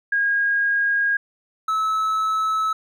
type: tone pair in turn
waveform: sine / triangle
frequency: 1632 / 1299.4 Hz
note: G#6 / E6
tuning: -31 / -25 cents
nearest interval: major third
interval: 394 cents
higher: first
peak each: -17 / -17 dBFS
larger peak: neither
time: 0.12-1.17 / 1.68-2.73 s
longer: neither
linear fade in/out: 5 ms
effects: none